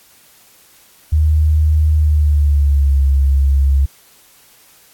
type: tone with pitch glide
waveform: sine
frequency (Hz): 77 to 68.6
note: D#2 to C#2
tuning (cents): -17 to -17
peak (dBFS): -9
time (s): 1.12-3.86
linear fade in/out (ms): 10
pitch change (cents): -200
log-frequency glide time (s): 1.94-3
effects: white hiss -48 dBFS RMS until 4.93 s + AAC 64 kbps